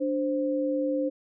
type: tone pair together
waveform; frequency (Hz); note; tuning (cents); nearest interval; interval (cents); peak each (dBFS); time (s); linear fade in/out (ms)
sine; 293.1 / 523.3; D4 / C5; -3 / 0; minor seventh; 1003; -27; 0-1.1; 20
effects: none